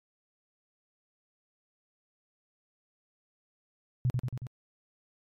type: tone with echo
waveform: sine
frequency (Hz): 125.2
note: B2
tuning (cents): +24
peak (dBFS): -23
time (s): 4.05-4.1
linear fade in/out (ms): 0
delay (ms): 92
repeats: 4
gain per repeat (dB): -3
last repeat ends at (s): 4.468
effects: MP3 64 kbps